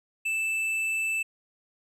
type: tone with tanh clipping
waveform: triangle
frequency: 2641 Hz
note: E7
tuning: 3 cents sharp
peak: -27 dBFS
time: 0.25-1.23 s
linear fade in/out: 10 ms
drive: 12 dB
effects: none